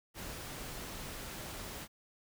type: noise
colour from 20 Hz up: pink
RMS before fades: -44 dBFS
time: 0.14-1.88 s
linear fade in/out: 50 ms
effects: none